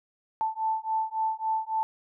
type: beating tone pair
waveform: sine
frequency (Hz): 880 / 883.6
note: A5 / A5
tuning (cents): 0 / +7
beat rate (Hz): 3.6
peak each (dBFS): -29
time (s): 0.41-1.83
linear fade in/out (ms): 0
effects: none